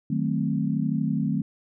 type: chord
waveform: sine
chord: D# diminished seventh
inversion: none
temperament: equal with one note detuned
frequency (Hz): 155.56 / 187.15 / 220 / 261.6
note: D#3 / F#3 / A3 / C4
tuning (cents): 0 / +20 / 0 / 0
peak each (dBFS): -27 / -29 / -27 / -29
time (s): 0.1-1.42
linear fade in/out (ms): 5
effects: none